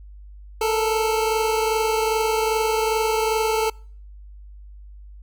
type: tone pair together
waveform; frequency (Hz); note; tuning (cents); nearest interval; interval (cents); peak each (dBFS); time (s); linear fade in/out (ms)
25% pulse; 438.9 / 461.4; A4 / A#4; -4 / -18; minor second; 86; -16 / -24; 0.61-3.7; 5
effects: noise-tail reverb RT60 0.5 s tail -26 dB re dry + added 50 Hz sine -39 dBFS peak until 5.22 s